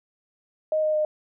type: tone with pitch steps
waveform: sine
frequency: 622.3 / 616.9 / 611.6 Hz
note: D#5 / D#5 / D#5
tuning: 0 / -15 / -30 cents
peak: -20 dBFS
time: 0.72-1.05 s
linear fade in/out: 2 ms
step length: 110 ms
effects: none